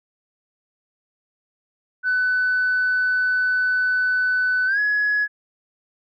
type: tone with pitch glide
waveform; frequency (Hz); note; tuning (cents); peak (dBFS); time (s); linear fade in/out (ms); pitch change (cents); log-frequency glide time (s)
sine; 1500 to 1683.7; F#6 to G#6; +23 to +23; -16; 2.03-5.28; 50; +200; 4.66-4.79
effects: tanh soft clip ceiling -14 dBFS